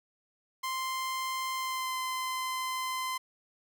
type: tone with pitch glide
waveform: sawtooth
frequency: 1045 to 1032.4 Hz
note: C6 to C6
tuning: -2 to -23 cents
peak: -28 dBFS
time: 0.63-3.18 s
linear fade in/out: 10 ms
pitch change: -21 cents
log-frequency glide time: 1.54-1.97 s
effects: none